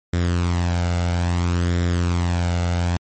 sawtooth tone with flanger, 87.31 Hz, F2, in tune, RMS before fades -20 dBFS, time 0.13-2.97 s, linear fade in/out 5 ms, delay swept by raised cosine 0.55 to 1.43 ms, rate 0.6 Hz, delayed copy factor +0.55, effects MP3 32 kbps

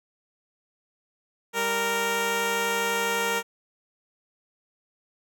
10% pulse tone pair together, 196 / 464 Hz, G3 / A#4, 0 / -8 cents, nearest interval octave + minor third, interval 1492 cents, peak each -25 / -16 dBFS, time 1.53-3.43 s, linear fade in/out 50 ms, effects none

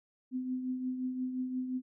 sine tone with tremolo, 255.3 Hz, C4, 42 cents flat, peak -30 dBFS, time 0.31-1.82 s, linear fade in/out 50 ms, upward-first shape triangle, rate 5.7 Hz, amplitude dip 55%, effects none

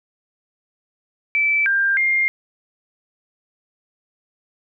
sine tone with pitch steps, 2318 / 1592 / 2117 Hz, D7 / G6 / C7, -23 / +26 / +20 cents, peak -15 dBFS, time 1.35-2.28 s, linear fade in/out 0 ms, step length 310 ms, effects none

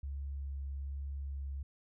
sine tone with vibrato, 69.3 Hz, C#2, in tune, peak -37 dBFS, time 0.03-1.63 s, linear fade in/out 5 ms, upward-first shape triangle, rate 1.2 Hz, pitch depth 12 cents each way, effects none

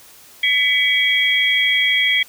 sine tone cluster, 1995 / 2263 / 3285 Hz, B6 / C#7 / G#7, +17 / +35 / -20 cents, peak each -18 dBFS, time 0.43-2.23 s, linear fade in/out 5 ms, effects white hiss -45 dBFS RMS until 2.28 s

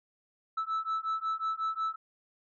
sine beating tone pair, 1309 / 1314.5 Hz, E6 / E6, -13 / -5 cents, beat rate 5.5 Hz, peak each -31 dBFS, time 0.57-1.96 s, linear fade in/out 10 ms, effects tanh soft clip ceiling -27 dBFS

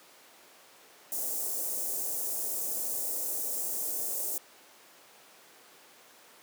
white band-stop noise, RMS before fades -33 dBFS, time 1.12-4.38 s, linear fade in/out 2 ms, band 650 to 6900 Hz, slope 24 dB/octave, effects pink hiss -55 dBFS RMS until 6.42 s + high-pass 400 Hz 12 dB/octave

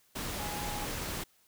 sine tone in noise, 830.6 Hz, G#5, in tune, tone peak -40 dBFS, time 0.39-0.86 s, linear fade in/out 10 ms, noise pink, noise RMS -37 dBFS, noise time 0.15-1.24 s, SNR -6 dB, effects white hiss -67 dBFS RMS until 1.47 s

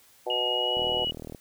harmonic tone, 123.47 Hz, B2, in tune, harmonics 3 / 4 / 5 / 6 / 7, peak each -35 / -32 / -34 / -35 / -36 dBFS, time 0.26-1.05 s, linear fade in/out 10 ms
sine tone with pitch glide, 2877 to 2921 Hz, F#7 to F#7, -49 to -23 cents, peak -26 dBFS, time 0.3-1.11 s, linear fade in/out 2 ms, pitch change +26 cents, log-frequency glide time 0.49-0.75 s
click train, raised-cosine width 2 ms, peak -25 dBFS, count 24, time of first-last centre 0.77-1.348 s, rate 39.8 Hz
effects white hiss -58 dBFS RMS until 1.4 s

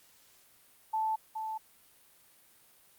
sine tone with echo, 877 Hz, A5, 6 cents flat, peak -28 dBFS, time 0.93-1.16 s, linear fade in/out 10 ms, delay 420 ms, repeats 1, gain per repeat -6 dB, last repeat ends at 1.58 s, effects white hiss -62 dBFS RMS until 2.98 s + Opus 48 kbps

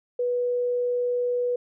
sine tone, 489.8 Hz, B4, 14 cents flat, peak -22 dBFS, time 0.19-1.56 s, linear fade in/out 5 ms, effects none

